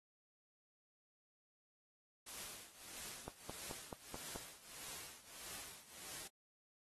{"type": "noise with tremolo", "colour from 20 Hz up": "white", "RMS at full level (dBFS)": -48, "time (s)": [2.26, 6.28], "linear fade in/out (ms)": 10, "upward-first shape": "triangle", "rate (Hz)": 1.6, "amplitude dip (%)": 85}
{"type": "click train", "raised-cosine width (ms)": 1, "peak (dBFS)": -32, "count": 6, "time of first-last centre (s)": [3.28, 4.36], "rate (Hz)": 4.63}
{"effects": ["AAC 32 kbps"]}